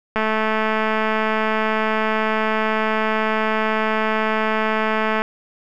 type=click train; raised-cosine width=0.5 ms; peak=-6 dBFS; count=1104; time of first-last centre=0.16-5.22 s; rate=218 Hz; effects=none